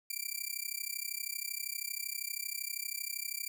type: tone with amplitude modulation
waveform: 5% pulse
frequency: 2349 Hz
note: D7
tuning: in tune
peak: -23 dBFS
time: 0.1-3.48 s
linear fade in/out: 5 ms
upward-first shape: sine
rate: 32.7 Hz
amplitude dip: 95%
effects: none